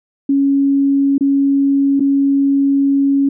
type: tone with dropouts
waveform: sine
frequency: 277.2 Hz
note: C#4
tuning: in tune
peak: -10 dBFS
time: 0.29-3.29 s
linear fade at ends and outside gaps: 5 ms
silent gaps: 1.181-1.208 / 1.997-2.004 s
effects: none